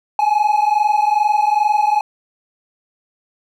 triangle tone pair together, 830.6 / 853 Hz, G#5 / G#5, 0 / +46 cents, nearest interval unison, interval 46 cents, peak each -13 dBFS, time 0.19-2.01 s, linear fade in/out 2 ms, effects tanh soft clip ceiling -5 dBFS

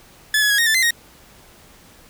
sawtooth tone with pitch steps, 1722 / 1689 / 1657 / 1859 / 1762 / 2062 / 1871 Hz, A6 / G#6 / G#6 / A#6 / A6 / C7 / A#6, -38 / +29 / -4 / -5 / +2 / -26 / +6 cents, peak -11 dBFS, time 0.34-0.907 s, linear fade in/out 2 ms, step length 81 ms, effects pink hiss -48 dBFS RMS until 2.09 s

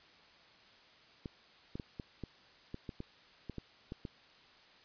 clicks, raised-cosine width 3 ms, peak -28 dBFS, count 12, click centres 1.258 / 1.755 / 1.798 / 1.998 / 2.237 / 2.744 / 2.892 / 3.004 / 3.497 / 3.583 / 3.921 / 4.052 s, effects white hiss -61 dBFS RMS until 4.84 s + resampled to 11025 Hz

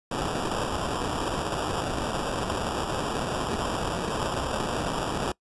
white noise with sample-and-hold, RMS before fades -29 dBFS, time 0.11-5.32 s, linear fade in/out 5 ms, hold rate 2100 Hz, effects noise-tail reverb RT60 0.1 s tail -23 dB re dry + resampled to 24000 Hz

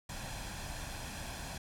pink noise with comb filter, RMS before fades -42 dBFS, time 0.09-1.58 s, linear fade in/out 5 ms, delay 1.2 ms, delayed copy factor +0.55, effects low-pass 11000 Hz 12 dB/octave

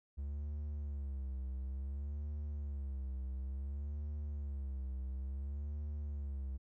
triangle tone with vibrato, 69.3 Hz, C#2, in tune, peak -36 dBFS, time 0.17-6.58 s, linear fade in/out 20 ms, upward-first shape sine, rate 0.57 Hz, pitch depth 110 cents each way, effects none

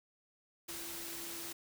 sine tone in noise, 337.1 Hz, E4, 39 cents sharp, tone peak -51 dBFS, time 0.68-1.53 s, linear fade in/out 10 ms, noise white, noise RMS -44 dBFS, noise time 0.68-1.53 s, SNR -10 dB, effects none

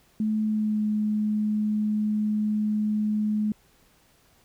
sine tone with pitch glide, 215.7 to 212.2 Hz, A3 to G#3, -34 to +38 cents, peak -22 dBFS, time 0.2-3.52 s, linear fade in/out 2 ms, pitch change -28 cents, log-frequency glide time 0.43-0.84 s, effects pink hiss -61 dBFS RMS until 4.44 s

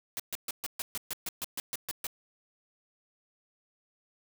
white noise bursts, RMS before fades -35 dBFS, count 13, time 0.17-2.068 s, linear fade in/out 0 ms, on 26 ms, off 130 ms, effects none

